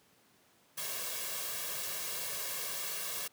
white noise with comb filter, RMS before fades -38 dBFS, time 0.77-3.28 s, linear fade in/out 10 ms, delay 1.8 ms, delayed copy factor +0.7, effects pink hiss -66 dBFS RMS until 3.32 s + high-pass 150 Hz 12 dB/octave

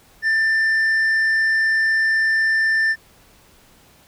sine tone with tanh clipping, 1782 Hz, A6, 22 cents sharp, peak -16 dBFS, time 0.22-2.96 s, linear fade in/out 50 ms, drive 4 dB, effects pink hiss -52 dBFS RMS until 4.07 s

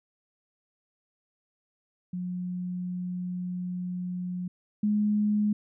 sine tone pair in turn, 180 / 209.3 Hz, F#3 / G#3, -47 / +14 cents, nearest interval minor third, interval 261 cents, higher second, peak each -30 / -22 dBFS, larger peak second, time 2.13-4.48 / 4.83-5.53 s, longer first, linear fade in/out 5 ms, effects none

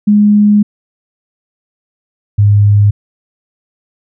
sine tone pair in turn, 207.7 / 102.81 Hz, G#3 / G#2, 0 / -17 cents, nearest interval octave, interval 1217 cents, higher first, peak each -4 dBFS, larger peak neither, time 0.07-0.63 / 2.38-2.91 s, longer first, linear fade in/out 10 ms, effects none

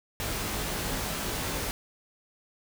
pink noise with comb filter, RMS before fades -32 dBFS, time 0.2-1.71 s, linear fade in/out 0 ms, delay 19 ms, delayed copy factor +0.65, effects none

